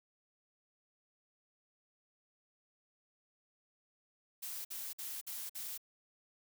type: noise bursts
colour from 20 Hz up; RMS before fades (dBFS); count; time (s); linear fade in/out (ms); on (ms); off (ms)
blue; -43; 5; 4.42-5.778; 10; 230; 52
effects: none